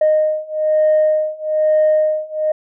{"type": "beating tone pair", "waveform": "sine", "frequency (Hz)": [617, 618.1], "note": ["D#5", "D#5"], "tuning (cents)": [-15, -12], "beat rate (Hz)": 1.1, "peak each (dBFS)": [-15, -14], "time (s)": [0.01, 2.52], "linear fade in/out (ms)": 5, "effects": ["tanh soft clip ceiling -7 dBFS"]}